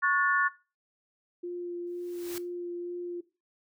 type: chord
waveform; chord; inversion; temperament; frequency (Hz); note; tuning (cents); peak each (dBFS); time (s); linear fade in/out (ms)
sine; F# minor; second; equal with one note detuned; 1108.7 / 1448.7 / 1760; C#6 / F#6 / A6; 0 / -37 / 0; -27; 0.02-0.49; 20
type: tone with vibrato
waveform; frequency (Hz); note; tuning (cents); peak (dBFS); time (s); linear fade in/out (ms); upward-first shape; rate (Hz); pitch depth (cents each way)
sine; 350.4; F4; +6; -33; 1.43-3.21; 10; sine; 2.1; 10
type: noise with exponential growth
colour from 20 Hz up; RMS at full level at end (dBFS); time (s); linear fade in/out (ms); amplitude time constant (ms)
white; -38; 1.87-2.38; 0; 110
effects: noise-tail reverb RT60 0.3 s tail -18 dB re dry